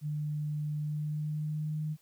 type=tone with pitch glide; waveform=sine; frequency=150 to 153.68 Hz; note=D3 to D#3; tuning=+37 to -21 cents; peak=-31 dBFS; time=0.01-1.97 s; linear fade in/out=50 ms; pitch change=+42 cents; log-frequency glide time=0.81-1.79 s; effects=white hiss -67 dBFS RMS until 2.01 s